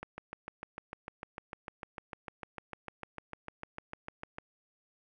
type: click train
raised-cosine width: 0.5 ms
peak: -25 dBFS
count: 30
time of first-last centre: 0.03-4.384 s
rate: 6.66 Hz
effects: none